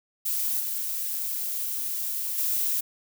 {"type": "noise with level steps", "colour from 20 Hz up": "violet", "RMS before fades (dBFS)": [-27, -30, -26], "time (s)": [0.25, 2.81], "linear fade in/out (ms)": 10, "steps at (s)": [0.6, 2.38], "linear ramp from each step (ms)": 2, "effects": []}